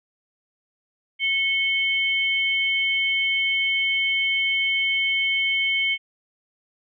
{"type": "tone pair together", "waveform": "sine", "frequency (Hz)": [2200, 3107], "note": ["C#7", "G7"], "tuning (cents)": [-14, -16], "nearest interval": "tritone", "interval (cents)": 598, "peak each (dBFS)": [-21, -24], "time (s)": [1.19, 5.98], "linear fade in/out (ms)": 50, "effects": []}